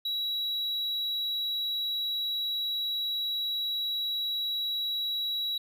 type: tone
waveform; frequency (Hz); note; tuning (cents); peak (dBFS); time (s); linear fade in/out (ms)
triangle; 3890; B7; -27; -27; 0.05-5.58; 5
effects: none